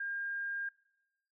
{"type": "tone", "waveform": "sine", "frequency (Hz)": 1609, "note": "G6", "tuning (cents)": 45, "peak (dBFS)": -35, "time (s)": [0, 0.69], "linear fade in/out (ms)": 5, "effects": ["noise-tail reverb RT60 0.9 s tail -21 dB re dry"]}